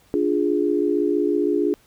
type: chord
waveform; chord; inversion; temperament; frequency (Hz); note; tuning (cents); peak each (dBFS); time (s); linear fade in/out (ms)
sine; D diminished; none; equal; 293.7 / 349.2 / 415.3; D4 / F4 / Ab4; 0 / 0 / 0; -22; 0.14-1.74; 0
effects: pink hiss -57 dBFS RMS until 1.86 s